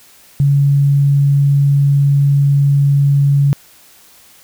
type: tone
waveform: sine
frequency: 141 Hz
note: C#3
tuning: 30 cents sharp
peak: -8 dBFS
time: 0.4-3.53 s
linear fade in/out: 0 ms
effects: white hiss -45 dBFS RMS until 4.43 s